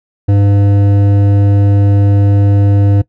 sine tone with hard clipping, 100.5 Hz, G2, 44 cents sharp, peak -8 dBFS, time 0.28-3.02 s, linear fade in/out 10 ms, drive 11 dB, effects noise-tail reverb RT60 0.1 s tail -19 dB re dry

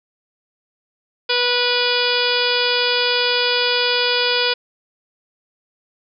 harmonic tone, 489.2 Hz, B4, 16 cents flat, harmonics 1 / 2 / 3 / 4 / 5 / 6 / 7 / 8 / 9 / 10, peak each -22 / -27 / -24 / -32 / -24 / -25 / -23 / -29 / -26 / -24 dBFS, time 1.29-4.54 s, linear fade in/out 10 ms, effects none

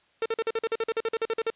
45% pulse tone bursts, 451.4 Hz, A4, 44 cents sharp, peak -24 dBFS, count 16, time 0.22-1.502 s, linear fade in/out 2 ms, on 37 ms, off 46 ms, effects white hiss -64 dBFS RMS until 1.55 s + resampled to 8000 Hz

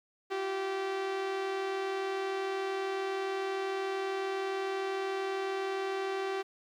sawtooth tone pair together, 347.2 / 387.2 Hz, F4 / G4, -10 / -21 cents, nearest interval major second, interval 189 cents, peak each -38 / -28 dBFS, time 0.3-6.43 s, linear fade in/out 20 ms, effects low-pass 4000 Hz 12 dB/octave + 11-bit

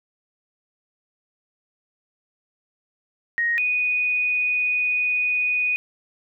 sine tone pair in turn, 1874 / 2479 Hz, A#6 / D#7, +9 / -7 cents, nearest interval perfect fourth, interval 484 cents, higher second, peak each -19 dBFS, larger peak neither, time 3.38-3.58 / 3.58-5.76 s, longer second, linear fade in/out 0 ms, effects none

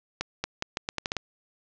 accelerating click train, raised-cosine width 0.2 ms, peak -11 dBFS, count 9, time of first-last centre 0.21-1.167 s, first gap 230 ms, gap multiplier 0.8, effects resampled to 16000 Hz + 8-bit

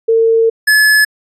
sine / square tone pair in turn, 453 / 1714.3 Hz, A#4 / A6, -50 / -46 cents, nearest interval octave + major seventh, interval 2304 cents, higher second, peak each -7 dBFS, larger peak neither, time 0.08-0.5 / 0.67-1.05 s, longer first, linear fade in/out 10 ms, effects resampled to 32000 Hz

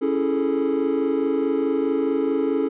triangle chord, A major seventh, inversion first, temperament equal, 277.2 / 329.6 / 415.3 / 440 Hz, C#4 / E4 / G#4 / A4, 0 / 0 / 0 / 0 cents, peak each -21 / -24 / -23 / -22 dBFS, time 0.01-2.69 s, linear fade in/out 20 ms, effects tanh soft clip ceiling -10 dBFS + resampled to 8000 Hz

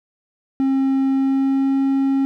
triangle tone with pitch glide, 268.6 to 271.4 Hz, C4 to C#4, +46 to -36 cents, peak -13 dBFS, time 0.6-2.25 s, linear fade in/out 0 ms, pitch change +18 cents, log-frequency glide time 1.11-1.79 s, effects none

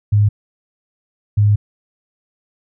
sine tone pair in turn, 103.83 / 103.83 Hz, G#2 / G#2, 0 / 0 cents, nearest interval unison, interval 0 cents, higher neither, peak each -9 dBFS, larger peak neither, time 0.12-0.29 / 1.37-1.56 s, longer second, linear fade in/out 10 ms, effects none

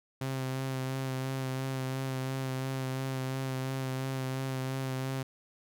sawtooth tone with vibrato, 132 Hz, C3, 16 cents sharp, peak -28 dBFS, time 0.21-5.23 s, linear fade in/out 5 ms, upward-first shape sine, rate 2.9 Hz, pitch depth 21 cents each way, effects none

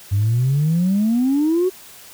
sine exponential sweep, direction up, 96.4 to 380.4 Hz, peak -13 dBFS, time 0.11-1.7 s, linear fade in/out 20 ms, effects tanh soft clip ceiling -11 dBFS + white hiss -42 dBFS RMS until 2.13 s

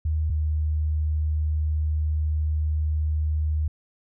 sine tone pair in turn, 77.78 / 76.8 Hz, D#2 / D#2, 0 / -22 cents, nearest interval unison, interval 22 cents, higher first, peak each -21 dBFS, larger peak neither, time 0.05-0.3 / 0.3-3.68 s, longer second, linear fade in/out 5 ms, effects none

